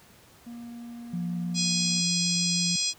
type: tone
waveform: triangle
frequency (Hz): 236.3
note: A#3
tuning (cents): +24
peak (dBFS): -36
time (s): 0.46-2.01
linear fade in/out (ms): 10
type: tone with vibrato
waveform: sine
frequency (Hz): 174.61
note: F3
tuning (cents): 0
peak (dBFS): -28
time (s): 1.13-2.76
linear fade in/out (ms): 5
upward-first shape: sine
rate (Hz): 6.3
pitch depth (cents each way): 8
type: harmonic tone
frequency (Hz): 830.6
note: G#5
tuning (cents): 0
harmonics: 3 / 4 / 5 / 6 / 7 / 8 / 9 / 10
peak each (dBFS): -36 / -34 / -33 / -29 / -32 / -40 / -32 / -40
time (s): 1.54-2.94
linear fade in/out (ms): 50
effects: pink hiss -55 dBFS RMS until 2.98 s + high-pass 60 Hz 12 dB/octave